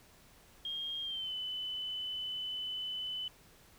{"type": "tone with pitch glide", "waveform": "sine", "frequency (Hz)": [3228, 3012], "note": ["G#7", "F#7"], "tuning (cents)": [-50, 30], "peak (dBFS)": -36, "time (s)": [0.65, 3.28], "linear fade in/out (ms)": 2, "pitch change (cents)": -120, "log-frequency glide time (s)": [1.02, 1.34], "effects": ["pink hiss -61 dBFS RMS until 3.78 s"]}